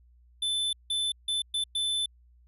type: tone bursts at uneven times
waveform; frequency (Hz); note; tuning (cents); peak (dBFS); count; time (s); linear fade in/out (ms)
square; 3520; A7; 0; -27; 5; 0.42-0.73 / 0.9-1.12 / 1.28-1.42 / 1.54-1.64 / 1.75-2.06; 5
effects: added 60 Hz sine -56 dBFS peak until 2.47 s + resampled to 32000 Hz